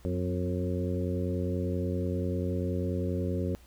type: harmonic tone with a mistuned harmonic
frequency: 90.3 Hz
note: F#2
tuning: 42 cents flat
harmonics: 1 / 2 / 3 / 4 / 5 / 6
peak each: -31 / -34 / -36 / -37 / -38 / -39 dBFS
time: 0.05-3.55 s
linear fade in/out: 0 ms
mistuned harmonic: 3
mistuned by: -38 cents
effects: added 60 Hz sine -54 dBFS peak until 3.66 s + pink hiss -60 dBFS RMS until 3.66 s